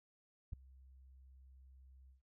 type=tone with ADSR envelope; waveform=sine; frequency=65.41 Hz; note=C2; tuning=in tune; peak=-34 dBFS; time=0.52-2.22 s; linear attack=12 ms; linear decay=5 ms; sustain=-24 dB; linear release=130 ms; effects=none